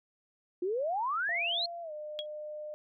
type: exponential sweep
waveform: sine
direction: up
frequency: 343.7 to 4347 Hz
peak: -29 dBFS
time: 0.62-1.66 s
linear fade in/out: 5 ms
type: tone with pitch glide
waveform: sine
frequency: 686 to 604.1 Hz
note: F5 to D5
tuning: -31 to +49 cents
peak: -38 dBFS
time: 1.29-2.74 s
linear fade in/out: 0 ms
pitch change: -220 cents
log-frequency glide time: 1.82-1.92 s
type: tone with exponential decay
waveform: sine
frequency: 3310 Hz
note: G#7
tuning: 6 cents flat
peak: -29 dBFS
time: 2.19-2.26 s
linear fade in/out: 0 ms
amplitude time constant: 15 ms
effects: none